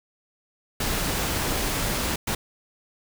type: noise bursts at uneven times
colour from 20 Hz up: pink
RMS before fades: -26 dBFS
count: 2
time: 0.8-2.16 / 2.27-2.35 s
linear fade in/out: 5 ms
effects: none